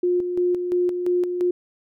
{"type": "tone with tremolo", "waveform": "sine", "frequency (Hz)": 356.5, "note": "F4", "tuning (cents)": 36, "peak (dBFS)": -17, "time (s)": [0.03, 1.51], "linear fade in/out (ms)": 5, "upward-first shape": "square", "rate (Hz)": 2.9, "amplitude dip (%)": 50, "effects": []}